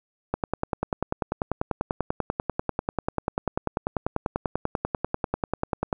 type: click train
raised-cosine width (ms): 1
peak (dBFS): -10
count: 58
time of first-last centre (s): 0.34-5.928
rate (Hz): 10.2
effects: none